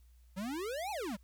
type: exponential two-way sweep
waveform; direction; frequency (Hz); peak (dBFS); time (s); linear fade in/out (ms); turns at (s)
square; up then down; 178.8 to 880 to 178.8; -37; 0.36-1.17; 20; 0.91
effects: added 60 Hz sine -58 dBFS peak until 1.23 s + white hiss -75 dBFS RMS until 1.23 s